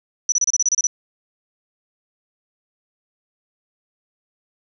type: tone bursts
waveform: sine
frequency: 5920 Hz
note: F#8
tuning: in tune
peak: -14 dBFS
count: 10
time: 0.29-0.87 s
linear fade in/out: 2 ms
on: 31 ms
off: 30 ms
effects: none